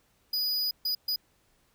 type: tone bursts at uneven times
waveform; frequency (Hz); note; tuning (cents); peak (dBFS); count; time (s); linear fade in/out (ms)
square; 4940; D#8; -13; -27; 3; 0.33-0.71 / 0.85-0.95 / 1.08-1.16; 5
effects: pink hiss -68 dBFS RMS until 1.74 s